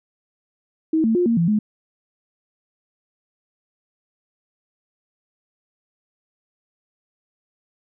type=tone with pitch steps; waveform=sine; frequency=318.4 / 224.4 / 355.1 / 231.3 / 168.8 / 212.2 Hz; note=D#4 / A3 / F4 / A#3 / E3 / G#3; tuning=+40 / +34 / +29 / -13 / +41 / +38 cents; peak=-15 dBFS; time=0.93-1.59 s; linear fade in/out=5 ms; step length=110 ms; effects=none